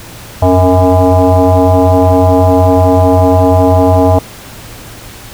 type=tone with frequency modulation; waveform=sine; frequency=277.2 Hz; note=C#4; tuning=in tune; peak=-4 dBFS; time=0.42-4.19 s; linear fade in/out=5 ms; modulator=183 Hz; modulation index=3.1; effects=added 113 Hz sine -35 dBFS peak until 5.33 s + pink hiss -31 dBFS RMS until 5.33 s